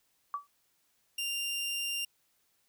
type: tone with exponential decay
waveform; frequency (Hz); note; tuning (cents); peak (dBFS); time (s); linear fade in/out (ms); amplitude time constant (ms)
sine; 1150; D6; -37; -28; 0.34-0.47; 1; 28
type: tone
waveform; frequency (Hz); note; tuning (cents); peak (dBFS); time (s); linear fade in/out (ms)
sawtooth; 2789; F7; -3; -29; 1.18-2.05; 5
effects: white hiss -73 dBFS RMS until 2.68 s